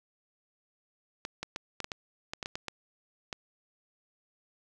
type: clicks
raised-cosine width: 0.2 ms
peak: -18 dBFS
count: 12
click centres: 1.251 / 1.43 / 1.561 / 1.803 / 1.844 / 1.918 / 2.335 / 2.428 / 2.459 / 2.555 / 2.683 / 3.328 s
effects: none